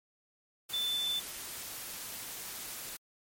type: tone in noise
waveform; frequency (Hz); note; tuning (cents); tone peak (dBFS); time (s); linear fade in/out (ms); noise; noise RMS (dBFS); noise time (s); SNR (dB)
sine; 3522; A7; +1; -30; 0.73-1.2; 10; white; -42; 0.69-2.97; +9
effects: MP3 64 kbps